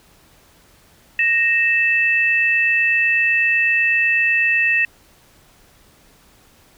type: tone pair together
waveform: sine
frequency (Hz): 1864 / 2636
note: A#6 / E7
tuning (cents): -1 / -1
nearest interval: tritone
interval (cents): 600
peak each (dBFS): -17 / -16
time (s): 1.19-4.85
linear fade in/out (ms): 2
effects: pink hiss -52 dBFS RMS until 6.77 s